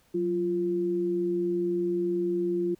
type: tone pair together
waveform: sine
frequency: 183.98 / 347.3 Hz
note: F#3 / F4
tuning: -10 / -10 cents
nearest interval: major seventh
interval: 1100 cents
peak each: -33 / -25 dBFS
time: 0.14-2.75 s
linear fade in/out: 10 ms
effects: pink hiss -64 dBFS RMS until 2.79 s